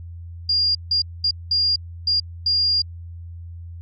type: tone bursts at uneven times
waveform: sine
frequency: 4813 Hz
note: D8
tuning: 42 cents sharp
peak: -16 dBFS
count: 6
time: 0.49-0.75 / 0.91-1.02 / 1.24-1.31 / 1.51-1.76 / 2.07-2.2 / 2.46-2.82 s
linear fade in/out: 5 ms
effects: added 85 Hz sine -33 dBFS peak until 3.81 s